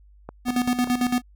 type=click train; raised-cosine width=1 ms; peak=-20 dBFS; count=4; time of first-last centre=0.29-0.874 s; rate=5.14 Hz
type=tone with tremolo; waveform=square; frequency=246.9 Hz; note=B3; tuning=in tune; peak=-19 dBFS; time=0.45-1.22 s; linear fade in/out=50 ms; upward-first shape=square; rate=8.9 Hz; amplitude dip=70%
effects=added 50 Hz sine -49 dBFS peak until 1.35 s